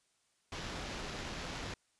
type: noise with sample-and-hold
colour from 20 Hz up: pink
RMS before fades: -42 dBFS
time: 0.52-1.74 s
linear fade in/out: 2 ms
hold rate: 8820 Hz
effects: white hiss -75 dBFS RMS until 1.99 s + resampled to 22050 Hz